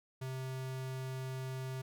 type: tone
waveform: square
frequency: 130.81 Hz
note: C3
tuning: in tune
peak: -39 dBFS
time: 0.21-1.82 s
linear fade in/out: 10 ms
effects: none

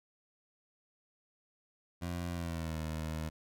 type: tone with pitch glide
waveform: 20% pulse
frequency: 87 to 78.86 Hz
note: F2 to D#2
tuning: -6 to +24 cents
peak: -31 dBFS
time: 2.01-3.3 s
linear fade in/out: 20 ms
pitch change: -170 cents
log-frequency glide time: 2.32-2.78 s
effects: none

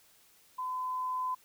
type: tone with level ramp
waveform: sine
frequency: 1016 Hz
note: B5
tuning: 49 cents sharp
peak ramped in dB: -33 to -30 dBFS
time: 0.58-1.35 s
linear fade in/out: 10 ms
effects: white hiss -63 dBFS RMS until 1.44 s

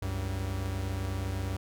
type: tone pair together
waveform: 45% pulse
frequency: 67.95 / 96.1 Hz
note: C#2 / G2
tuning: -34 / -34 cents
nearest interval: tritone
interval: 600 cents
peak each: -36 / -32 dBFS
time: 0.02-1.57 s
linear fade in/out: 5 ms
effects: none

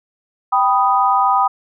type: chord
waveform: sine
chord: G augmented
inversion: none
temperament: equal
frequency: 784 / 987.8 / 1244.5 Hz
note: G5 / B5 / D#6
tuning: 0 / 0 / 0 cents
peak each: -16 dBFS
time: 0.52-1.48 s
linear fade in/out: 10 ms
effects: none

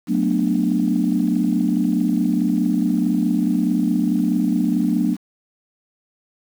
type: chord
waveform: sine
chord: B minor seventh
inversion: second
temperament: just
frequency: 185.21 / 222.2 / 246.9 / 296.3 Hz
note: F#3 / A3 / B3 / D4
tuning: +2 / +17 / 0 / +15 cents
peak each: -21 dBFS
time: 0.07-5.17 s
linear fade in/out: 50 ms
effects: tanh soft clip ceiling -7 dBFS + 7-bit

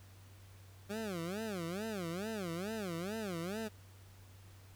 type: tone with vibrato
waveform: 20% pulse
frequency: 192.4 Hz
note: G3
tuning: 32 cents flat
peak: -33 dBFS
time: 0.89-3.69 s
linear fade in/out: 20 ms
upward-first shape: sine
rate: 2.3 Hz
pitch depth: 270 cents each way
effects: added 96 Hz sine -55 dBFS peak until 4.75 s + pink hiss -63 dBFS RMS until 4.75 s

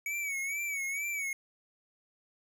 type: tone with vibrato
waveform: square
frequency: 2255 Hz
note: C#7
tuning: 29 cents sharp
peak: -33 dBFS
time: 0.06-1.33 s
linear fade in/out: 2 ms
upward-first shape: sine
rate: 2.2 Hz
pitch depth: 76 cents each way
effects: none

